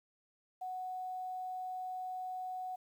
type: tone with quantisation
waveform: sine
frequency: 740 Hz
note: F#5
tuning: in tune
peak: -38 dBFS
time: 0.61-2.76 s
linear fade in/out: 10 ms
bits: 11
effects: none